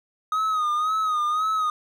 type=tone with vibrato; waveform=triangle; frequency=1250 Hz; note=D#6; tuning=8 cents sharp; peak=-19 dBFS; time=0.32-1.7 s; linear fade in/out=2 ms; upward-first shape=sine; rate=1.9 Hz; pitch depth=65 cents each way; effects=none